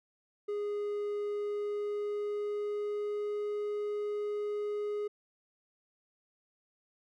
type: tone with pitch glide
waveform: triangle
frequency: 412.8 to 415.9 Hz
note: G#4 to G#4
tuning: -10 to +2 cents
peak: -30 dBFS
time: 0.48-5.08 s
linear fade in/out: 10 ms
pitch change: +12 cents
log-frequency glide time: 1.19-3.43 s
effects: none